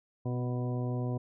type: harmonic tone with a mistuned harmonic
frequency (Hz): 123.5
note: B2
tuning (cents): 0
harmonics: 1 / 2 / 3 / 4 / 5 / 6 / 8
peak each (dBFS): -31 / -37 / -41 / -43 / -45 / -47 / -49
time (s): 0.25-1.18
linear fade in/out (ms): 10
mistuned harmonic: 2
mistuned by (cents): +25
effects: none